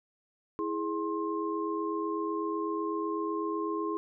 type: tone cluster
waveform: sine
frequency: 328 / 416 / 1060 Hz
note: E4 / G#4 / C6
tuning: -9 / +3 / +22 cents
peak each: -33 / -34 / -35 dBFS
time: 0.59-3.97 s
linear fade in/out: 0 ms
effects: none